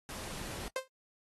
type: noise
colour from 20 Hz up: pink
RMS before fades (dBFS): -43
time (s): 0.09-0.68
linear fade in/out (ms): 0
type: tone with exponential decay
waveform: sawtooth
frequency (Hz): 523.3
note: C5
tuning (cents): 0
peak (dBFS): -25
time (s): 0.76-0.88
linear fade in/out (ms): 2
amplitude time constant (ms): 25
effects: noise-tail reverb RT60 0.1 s tail -26 dB re dry + AAC 32 kbps